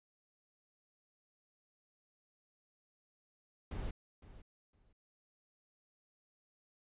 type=noise with echo; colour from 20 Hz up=brown; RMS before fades=-40 dBFS; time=3.71-3.91 s; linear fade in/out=5 ms; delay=510 ms; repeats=2; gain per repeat=-15 dB; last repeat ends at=4.93 s; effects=resampled to 8000 Hz